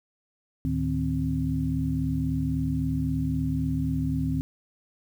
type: tone cluster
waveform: sine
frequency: 73.7 / 110.2 / 154 / 262.3 Hz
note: D2 / A2 / D#3 / C4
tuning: +7 / +3 / -17 / +4 cents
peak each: -31 / -33 / -28 / -28 dBFS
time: 0.65-4.41 s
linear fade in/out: 0 ms
effects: 9-bit